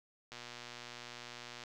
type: click train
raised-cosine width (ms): 0.2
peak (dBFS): -29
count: 159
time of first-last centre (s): 0.32-1.637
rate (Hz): 120
effects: none